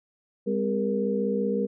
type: tone cluster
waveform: sine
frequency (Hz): 201.9 / 257.5 / 405.5 / 471.2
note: G#3 / C4 / G#4 / A#4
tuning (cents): -49 / -28 / -41 / +19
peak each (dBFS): -27 / -33 / -31 / -27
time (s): 0.46-1.67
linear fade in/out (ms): 20
effects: none